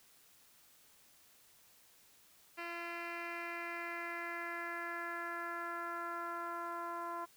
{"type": "tone with low-pass filter sweep", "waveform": "10% pulse", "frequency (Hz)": 341.8, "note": "F4", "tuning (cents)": -37, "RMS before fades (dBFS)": -42, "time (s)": [2.57, 7.26], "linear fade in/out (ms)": 20, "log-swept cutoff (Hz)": [2900, 1100], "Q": 2.9, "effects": ["white hiss -65 dBFS RMS until 7.36 s"]}